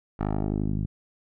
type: tone with low-pass filter sweep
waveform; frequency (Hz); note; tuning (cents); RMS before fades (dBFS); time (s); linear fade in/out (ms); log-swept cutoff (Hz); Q
10% pulse; 51.7; G#1; -7; -27; 0.19-0.86; 10; 1300 to 150; 1.2
effects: none